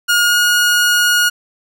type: tone with pitch glide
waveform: sawtooth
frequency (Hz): 1430 to 1440.8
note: F6 to F#6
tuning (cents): +41 to -46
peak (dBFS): -7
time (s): 0.08-1.3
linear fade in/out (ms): 20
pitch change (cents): +13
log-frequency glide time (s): 0.25-0.39
effects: none